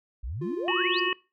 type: exponential sweep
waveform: sine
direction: up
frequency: 48.83 to 5030 Hz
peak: -31 dBFS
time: 0.23-1 s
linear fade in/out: 10 ms
type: tone with vibrato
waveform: triangle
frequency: 349.2 Hz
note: F4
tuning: in tune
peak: -28 dBFS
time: 0.41-1.09 s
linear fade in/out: 10 ms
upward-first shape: sine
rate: 16 Hz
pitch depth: 14 cents each way
type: harmonic tone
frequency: 367.5 Hz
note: F#4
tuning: 12 cents flat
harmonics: 1 / 3 / 5 / 7 / 8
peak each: -31 / -31 / -31 / -31 / -31 dBFS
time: 0.68-1.13 s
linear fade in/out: 2 ms
effects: noise-tail reverb RT60 0.3 s tail -22 dB re dry